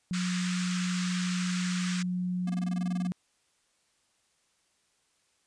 sine tone, 180.5 Hz, F#3, 43 cents flat, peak -28 dBFS, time 0.11-3.12 s, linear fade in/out 0 ms
pink band-pass noise, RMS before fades -38 dBFS, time 0.13-2.03 s, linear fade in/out 10 ms, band 1200 to 8400 Hz, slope 48 dB/octave
square tone bursts, 236.1 Hz, A#3, 22 cents sharp, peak -35 dBFS, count 13, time 2.47-3.073 s, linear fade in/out 5 ms, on 27 ms, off 21 ms
effects white hiss -71 dBFS RMS until 5.46 s + resampled to 22050 Hz

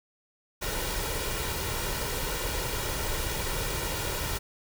pink noise with comb filter, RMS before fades -31 dBFS, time 0.61-4.39 s, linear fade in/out 20 ms, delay 2.1 ms, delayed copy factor +0.55, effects none

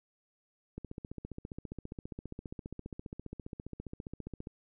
click train, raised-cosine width 3 ms, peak -28 dBFS, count 56, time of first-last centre 0.78-4.471 s, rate 14.9 Hz, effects none

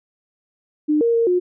sine tone with pitch steps, 301.7 / 465.9 / 461.7 / 359.4 Hz, D4 / A#4 / A#4 / F4, +47 / -1 / -17 / +50 cents, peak -14 dBFS, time 0.88-1.4 s, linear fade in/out 20 ms, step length 130 ms, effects none

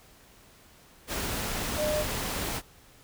sine tone in noise, 606 Hz, D#5, 46 cents flat, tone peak -26 dBFS, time 1.76-2.05 s, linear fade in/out 50 ms, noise pink, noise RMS -32 dBFS, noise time 1.07-2.62 s, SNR +3 dB, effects pink hiss -56 dBFS RMS until 3.03 s

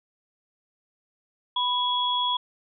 sine tone pair together, 987.8 / 3346 Hz, B5 / G#7, 0 / +12 cents, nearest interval octave + major sixth, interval 2112 cents, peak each -25 dBFS, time 1.56-2.37 s, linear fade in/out 5 ms, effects none

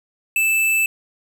square tone, 2637 Hz, E7, in tune, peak -16 dBFS, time 0.36-0.86 s, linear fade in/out 2 ms, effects none

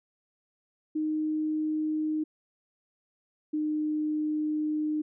sine tone pair in turn, 309.2 / 305.1 Hz, D#4 / D#4, -11 / -34 cents, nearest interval unison, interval 23 cents, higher first, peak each -26 dBFS, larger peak neither, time 0.95-2.24 / 3.53-5.02 s, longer second, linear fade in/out 10 ms, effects none

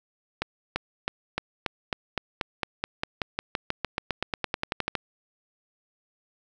accelerating click train, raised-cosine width 0.3 ms, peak -10 dBFS, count 27, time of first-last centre 0.42-4.953 s, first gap 340 ms, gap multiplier 0.94, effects none

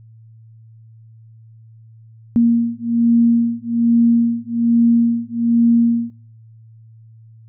sine beating tone pair, 233.1 / 234.3 Hz, A#3 / A#3, 0 / +9 cents, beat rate 1.2 Hz, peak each -15 / -15 dBFS, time 2.36-6.1 s, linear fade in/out 0 ms, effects noise-tail reverb RT60 0.5 s tail -20 dB re dry + added 112 Hz sine -41 dBFS peak until 7.48 s

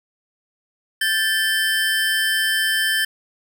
square tone cluster, 1579 / 1755 / 3102 Hz, G6 / A6 / G7, +12 / -5 / -19 cents, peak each -26 / -21 / -23 dBFS, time 1.01-3.05 s, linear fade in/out 5 ms, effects none

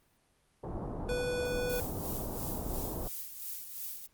pink low-pass noise, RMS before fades -38 dBFS, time 0.63-3.08 s, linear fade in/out 10 ms, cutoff 920 Hz, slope 24 dB/octave
square tone, 493.5 Hz, B4, 1 cent flat, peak -33 dBFS, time 1.09-1.8 s, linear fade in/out 0 ms
violet noise with tremolo, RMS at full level -39 dBFS, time 1.69-4.07 s, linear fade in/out 10 ms, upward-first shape sine, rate 2.9 Hz, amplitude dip 55%
effects pink hiss -70 dBFS RMS until 4.13 s + Opus 32 kbps

